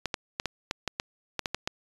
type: clicks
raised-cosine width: 0.2 ms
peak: -11 dBFS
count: 11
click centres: 0.057 / 0.142 / 0.399 / 0.457 / 0.711 / 0.877 / 0.999 / 1.393 / 1.458 / 1.546 / 1.675 s
effects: resampled to 24000 Hz